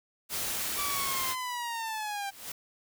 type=noise; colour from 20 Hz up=white; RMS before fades=-33 dBFS; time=0.29-1.36 s; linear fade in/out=50 ms
type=linear sweep; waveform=sawtooth; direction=down; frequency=1169 to 784 Hz; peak=-29 dBFS; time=0.77-2.31 s; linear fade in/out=20 ms
type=noise with exponential growth; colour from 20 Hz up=white; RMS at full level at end=-36 dBFS; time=2.09-2.52 s; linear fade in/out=5 ms; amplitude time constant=92 ms
effects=none